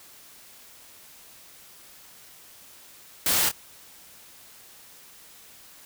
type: noise with echo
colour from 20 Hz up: white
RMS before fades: -23 dBFS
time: 3.26-3.49 s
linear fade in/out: 2 ms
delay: 25 ms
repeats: 1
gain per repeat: -8 dB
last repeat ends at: 3.515 s
effects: white hiss -50 dBFS RMS until 5.85 s